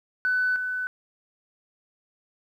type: tone pair in turn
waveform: sine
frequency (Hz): 1500 / 1500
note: F#6 / F#6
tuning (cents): +23 / +23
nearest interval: unison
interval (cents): 0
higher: neither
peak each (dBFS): -20 / -26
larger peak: first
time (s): 0.25-0.56 / 0.56-0.87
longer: neither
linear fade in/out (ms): 0
effects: tanh soft clip ceiling -16 dBFS + 10-bit